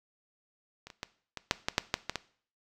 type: clicks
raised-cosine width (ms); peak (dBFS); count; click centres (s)
0.2; -27 / -29 / -18 / -20 / -6 / -10 / -6 / -8 / -13 / -14; 10; 0.87 / 0.902 / 1.031 / 1.373 / 1.511 / 1.685 / 1.781 / 1.941 / 2.096 / 2.157
effects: noise-tail reverb RT60 0.5 s tail -18 dB re dry